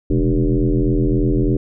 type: tone with frequency modulation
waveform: sine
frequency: 129 Hz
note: C3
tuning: 24 cents flat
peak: -13 dBFS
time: 0.1-1.57 s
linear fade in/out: 5 ms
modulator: 83.3 Hz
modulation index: 3.3
effects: none